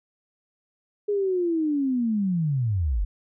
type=linear sweep; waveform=sine; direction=down; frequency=417.6 to 41.2 Hz; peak=-21 dBFS; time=1.08-3.05 s; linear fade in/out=10 ms; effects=none